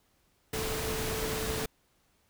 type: tone in noise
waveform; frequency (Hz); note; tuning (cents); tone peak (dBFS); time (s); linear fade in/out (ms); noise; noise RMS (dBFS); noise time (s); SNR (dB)
sine; 440; A4; 0; -36; 0.53-1.66; 5; pink; -34; 0.53-1.66; -5
effects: pink hiss -70 dBFS RMS until 2.29 s